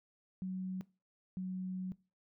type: tone pair in turn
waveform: sine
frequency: 186.5 / 185.52 Hz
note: F#3 / F#3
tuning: +14 / +5 cents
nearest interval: unison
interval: 9 cents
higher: first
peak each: -36 / -36 dBFS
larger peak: neither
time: 0.42-0.81 / 1.37-1.92 s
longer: second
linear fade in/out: 0 ms
effects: noise-tail reverb RT60 0.3 s tail -21 dB re dry